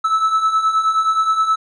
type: beating tone pair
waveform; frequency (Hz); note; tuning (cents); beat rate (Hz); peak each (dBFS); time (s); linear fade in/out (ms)
triangle; 1300 / 1309.5; E6 / E6; -24 / -12; 9.5; -19 / -13; 0.04-1.56; 10
effects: resampled to 22050 Hz